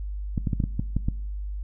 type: clicks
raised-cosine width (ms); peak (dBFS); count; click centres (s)
5; -12; 8; 0.378 / 0.472 / 0.532 / 0.602 / 0.639 / 0.795 / 0.966 / 1.085
effects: noise-tail reverb RT60 0.6 s tail -20 dB re dry + added 50 Hz sine -29 dBFS peak until 1.63 s